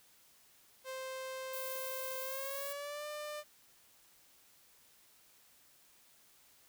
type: tone with pitch glide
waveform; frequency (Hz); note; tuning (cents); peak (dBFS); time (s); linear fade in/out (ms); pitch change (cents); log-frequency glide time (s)
sawtooth; 523.3 to 597.7; C5 to D5; 0 to +30; -37; 0.84-3.44; 50; +230; 2.22-3.06
type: noise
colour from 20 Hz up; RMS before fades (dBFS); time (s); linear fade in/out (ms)
violet; -44; 1.53-2.73; 5
effects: white hiss -65 dBFS RMS until 6.68 s